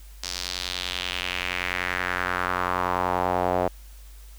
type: tone with band-pass filter sweep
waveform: sawtooth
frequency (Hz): 90.4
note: F#2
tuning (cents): -40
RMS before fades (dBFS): -27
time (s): 0.23-3.68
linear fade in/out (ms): 5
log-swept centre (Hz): 5300 to 640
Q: 2.4
effects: added 50 Hz sine -42 dBFS peak until 4.38 s + white hiss -54 dBFS RMS until 4.38 s